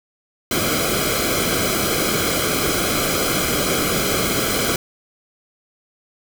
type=noise with comb filter; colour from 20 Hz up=pink; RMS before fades=-20 dBFS; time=0.51-4.76 s; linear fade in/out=2 ms; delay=1.1 ms; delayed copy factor=-0.8; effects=none